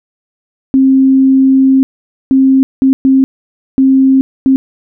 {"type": "tone bursts at uneven times", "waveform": "sine", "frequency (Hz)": 266.2, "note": "C4", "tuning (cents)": 30, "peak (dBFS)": -4, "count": 6, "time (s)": [[0.74, 1.83], [2.31, 2.63], [2.82, 2.93], [3.05, 3.24], [3.78, 4.21], [4.46, 4.56]], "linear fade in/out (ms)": 0, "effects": []}